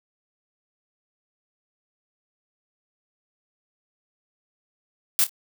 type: noise with echo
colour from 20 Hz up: blue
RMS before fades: -19 dBFS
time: 5.19-5.24 s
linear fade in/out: 0 ms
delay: 27 ms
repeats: 2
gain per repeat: -13 dB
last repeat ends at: 5.294 s
effects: none